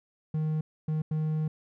triangle tone bursts at uneven times, 155.56 Hz, D#3, in tune, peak -24 dBFS, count 3, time 0.34-0.61 / 0.88-1.02 / 1.11-1.48 s, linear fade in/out 5 ms, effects none

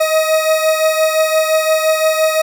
40% pulse beating tone pair, 630 / 635.8 Hz, D#5 / D#5, +21 / +37 cents, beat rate 5.8 Hz, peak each -12 / -17 dBFS, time 0-2.42 s, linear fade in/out 10 ms, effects none

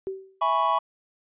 sine tone with exponential decay, 383.7 Hz, G4, 37 cents flat, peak -25 dBFS, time 0.07-0.42 s, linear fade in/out 0 ms, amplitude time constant 74 ms
triangle chord, C# minor seventh, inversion first, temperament equal, 659.3 / 830.6 / 987.8 / 1108.7 Hz, E5 / G#5 / B5 / C#6, 0 / 0 / 0 / 0 cents, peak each -27 / -26 / -23 / -22 dBFS, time 0.41-0.79 s, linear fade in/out 10 ms
effects resampled to 8000 Hz

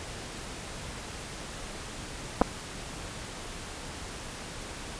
clicks, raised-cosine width 1 ms, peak -6 dBFS, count 2, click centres 2.414 / 2.418 s, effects pink hiss -40 dBFS RMS until 4.99 s + resampled to 22050 Hz

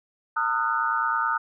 sine tone cluster, 908 / 1239 / 1348 / 1478 Hz, A#5 / D#6 / E6 / F#6, -46 / -8 / +38 / -2 cents, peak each -28 / -26 / -28 / -28 dBFS, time 0.36-1.38 s, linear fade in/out 10 ms, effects none

